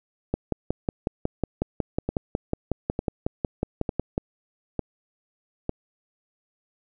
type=two click trains; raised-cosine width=2 ms; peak=-12 / -10 dBFS; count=5 / 22; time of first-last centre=2.09-5.694 / 0.34-4.179 s; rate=1.11 / 5.47 Hz; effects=none